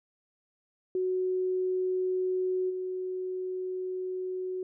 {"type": "tone with level steps", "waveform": "sine", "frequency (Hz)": 370, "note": "F#4", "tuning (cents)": 0, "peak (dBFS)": [-26, -31], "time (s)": [0.95, 4.63], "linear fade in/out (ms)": 2, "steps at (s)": 2.69, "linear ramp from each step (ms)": 20, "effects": []}